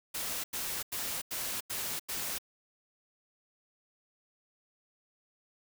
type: noise bursts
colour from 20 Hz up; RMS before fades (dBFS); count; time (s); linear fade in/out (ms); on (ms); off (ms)
white; -36; 6; 0.14-2.385; 10; 300; 89
effects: none